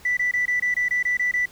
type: tone bursts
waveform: sine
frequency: 1975.5 Hz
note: B6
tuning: in tune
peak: -18 dBFS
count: 10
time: 0.05-1.457 s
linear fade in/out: 5 ms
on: 120 ms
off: 23 ms
effects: tanh soft clip ceiling -15 dBFS + pink hiss -49 dBFS RMS until 1.51 s